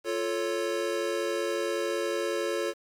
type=chord; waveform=square; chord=F augmented; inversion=none; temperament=equal; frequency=349.2 / 440 / 554.4 Hz; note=F4 / A4 / C#5; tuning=0 / 0 / 0 cents; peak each=-33 dBFS; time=0.04-2.74 s; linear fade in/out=50 ms; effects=low-pass 10000 Hz 12 dB/octave + 9-bit